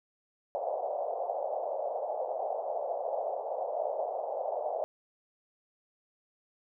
pink band-pass noise, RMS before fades -34 dBFS, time 0.55-4.84 s, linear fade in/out 0 ms, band 540 to 750 Hz, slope 48 dB/octave, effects none

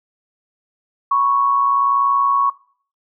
sine tone pair together, 987.7 / 1108.7 Hz, B5 / C#6, 0 / 0 cents, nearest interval major second, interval 200 cents, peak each -23 / -13 dBFS, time 1.11-2.5 s, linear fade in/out 5 ms, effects noise-tail reverb RT60 0.5 s tail -21 dB re dry

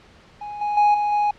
triangle tone with level steps, 830.6 Hz, G#5, in tune, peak -28 / -19 / -11 / -17 / -15 dBFS, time 0.41-1.31 s, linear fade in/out 5 ms, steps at 0.61 / 0.77 / 0.94 / 1.12 s, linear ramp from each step 5 ms, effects pink hiss -50 dBFS RMS until 1.38 s + low-pass 4000 Hz 12 dB/octave

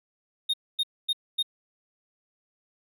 triangle tone bursts, 3700 Hz, A#7, 14 cents flat, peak -21 dBFS, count 4, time 0.49-1.428 s, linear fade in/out 10 ms, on 47 ms, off 250 ms, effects none

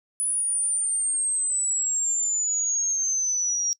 sine exponential sweep, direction down, 9956 to 5650 Hz, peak -22 dBFS, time 0.2-3.73 s, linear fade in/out 0 ms, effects noise-tail reverb RT60 0.1 s tail -24 dB re dry

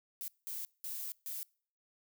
violet noise bursts at uneven times, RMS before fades -41 dBFS, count 4, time 0.21-0.28 / 0.47-0.65 / 0.84-1.12 / 1.26-1.43 s, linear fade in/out 0 ms, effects noise-tail reverb RT60 0.5 s tail -26 dB re dry

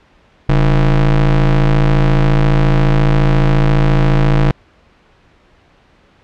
square ring-modulated tone, 82.41 Hz, E2, in tune, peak -6 dBFS, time 0.49-4.51 s, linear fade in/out 0 ms, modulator 55.2 Hz, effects pink hiss -50 dBFS RMS until 6.23 s + low-pass 3000 Hz 12 dB/octave

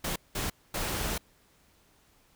pink noise bursts at uneven times, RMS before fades -32 dBFS, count 3, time 0.04-0.16 / 0.35-0.5 / 0.74-1.18 s, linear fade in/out 5 ms, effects pink hiss -64 dBFS RMS until 2.35 s

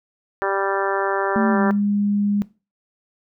harmonic tone, 196 Hz, G3, in tune, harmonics 2 / 3 / 4 / 5 / 6 / 7 / 8 / 9, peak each -24 / -26 / -27 / -28 / -29 / -29 / -30 / -31 dBFS, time 0.42-1.71 s, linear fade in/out 0 ms
sine tone with pitch glide, 220 to 204.1 Hz, A3 to G#3, 0 to -30 cents, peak -17 dBFS, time 1.36-2.42 s, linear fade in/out 0 ms, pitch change -130 cents, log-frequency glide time 1.51-1.59 s
effects noise-tail reverb RT60 0.3 s tail -19 dB re dry

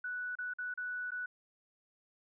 sine tone with dropouts, 1480 Hz, F#6, in tune, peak -36 dBFS, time 0.04-1.26 s, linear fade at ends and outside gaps 5 ms, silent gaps 0.354-0.386 / 0.537-0.585 / 0.74-0.775 / 1.107-1.117 s, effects none

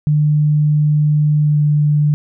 sine tone with pitch glide, 150 to 148.62 Hz, D3 to D3, +37 to +21 cents, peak -10 dBFS, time 0.07-2.14 s, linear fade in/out 0 ms, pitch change -16 cents, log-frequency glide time 1.43-1.58 s, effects none

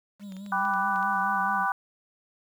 triangle tone with vibrato, 195.7 Hz, G3, 3 cents flat, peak -35 dBFS, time 0.19-1.67 s, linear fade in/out 50 ms, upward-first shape sine, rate 4.7 Hz, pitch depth 73 cents each way
clicks, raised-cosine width 0.2 ms, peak -31 dBFS, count 7, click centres 0.322 / 0.367 / 0.463 / 0.652 / 0.738 / 0.96 / 1.028 s
sine chord, G major seventh, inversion none, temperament equal with one note detuned, 784 / 987.8 / 1174.7 / 1489.4 Hz, G5 / B5 / D6 / F#6, 0 / 0 / 0 / +11 cents, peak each -29 dBFS, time 0.52-1.72 s, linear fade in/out 2 ms
effects 9-bit

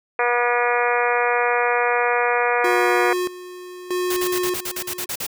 harmonic tone, 241.6 Hz, B3, 38 cents flat, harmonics 2 / 3 / 4 / 5 / 6 / 7 / 8 / 9 / 10, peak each -22 / -24 / -25 / -26 / -27 / -27 / -28 / -29 / -29 dBFS, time 0.19-3.13 s, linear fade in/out 2 ms
square tone with tremolo, 361.2 Hz, F#4, 42 cents flat, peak -21 dBFS, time 2.64-5.06 s, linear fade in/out 5 ms, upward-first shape square, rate 0.79 Hz, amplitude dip 80%
white noise bursts, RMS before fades -27 dBFS, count 11, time 4.1-5.267 s, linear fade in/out 5 ms, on 67 ms, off 43 ms
effects none

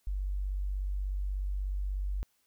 sine tone, 48.27 Hz, G1, 26 cents flat, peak -30 dBFS, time 0.07-2.23 s, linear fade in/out 0 ms, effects white hiss -73 dBFS RMS until 2.46 s

